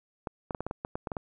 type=clicks; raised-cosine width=1 ms; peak=-19 dBFS; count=11; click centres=0.272 / 0.508 / 0.548 / 0.606 / 0.666 / 0.711 / 0.849 / 0.955 / 1.072 / 1.118 / 1.168 s; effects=none